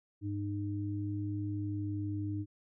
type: tone pair together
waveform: sine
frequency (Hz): 102 / 305.4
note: G#2 / D#4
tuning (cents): -31 / -32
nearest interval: octave + perfect fifth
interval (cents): 1899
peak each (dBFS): -35 / -37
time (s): 0.21-2.46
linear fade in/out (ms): 50
effects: none